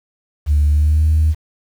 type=tone with pitch glide; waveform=sine; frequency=73.7 to 77.99 Hz; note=D2 to D#2; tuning=+7 to +5 cents; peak=-9 dBFS; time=0.46-1.35 s; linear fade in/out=50 ms; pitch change=+98 cents; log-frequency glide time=0.67-1.05 s; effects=tanh soft clip ceiling -7 dBFS + 7-bit